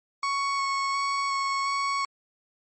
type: tone with vibrato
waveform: 35% pulse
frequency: 1107 Hz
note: C#6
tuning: 3 cents flat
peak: -23 dBFS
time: 0.23-2.05 s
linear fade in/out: 2 ms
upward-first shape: square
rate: 1.4 Hz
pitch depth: 9 cents each way
effects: MP3 32 kbps